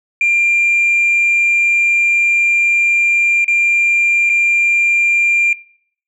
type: tone with dropouts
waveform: sine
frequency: 2386 Hz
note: D7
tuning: 27 cents sharp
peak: -9 dBFS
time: 0.21-5.53 s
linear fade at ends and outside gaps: 2 ms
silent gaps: 3.445-3.48 / 4.294-4.298 s
effects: noise-tail reverb RT60 0.6 s tail -21 dB re dry + tanh soft clip ceiling -7 dBFS